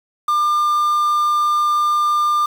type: tone with quantisation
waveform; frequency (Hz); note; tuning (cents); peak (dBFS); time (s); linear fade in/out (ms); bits
triangle; 1199; D6; +36; -12; 0.28-2.46; 5; 6
effects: none